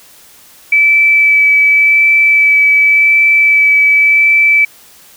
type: tone with vibrato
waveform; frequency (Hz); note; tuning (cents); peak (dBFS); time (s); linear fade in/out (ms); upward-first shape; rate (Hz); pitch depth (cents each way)
sine; 2306; D7; -32; -5; 0.72-4.65; 5; sine; 0.89; 10
effects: white hiss -41 dBFS RMS until 5.16 s